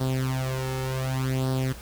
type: tone with flanger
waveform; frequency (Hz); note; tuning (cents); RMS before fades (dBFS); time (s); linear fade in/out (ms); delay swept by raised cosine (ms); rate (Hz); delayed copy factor
sawtooth; 130.81; C3; 0; -27; 0-1.73; 10; 0.21 to 2.31; 0.67; +0.85
effects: added 60 Hz sine -42 dBFS peak until 1.81 s + pink hiss -45 dBFS RMS until 1.81 s